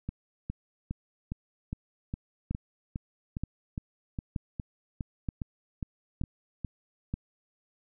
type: two click trains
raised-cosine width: 5 ms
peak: -19 / -21 dBFS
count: 6 / 17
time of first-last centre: 2.51-7.14 / 0.09-6.647 s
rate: 1.08 / 2.44 Hz
effects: none